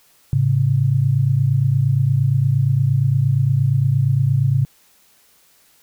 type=tone pair together; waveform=sine; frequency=108.39 / 137 Hz; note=A2 / C#3; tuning=-26 / -20 cents; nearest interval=major third; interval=406 cents; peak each=-18 / -15 dBFS; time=0.33-4.65 s; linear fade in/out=0 ms; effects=white hiss -55 dBFS RMS until 5.82 s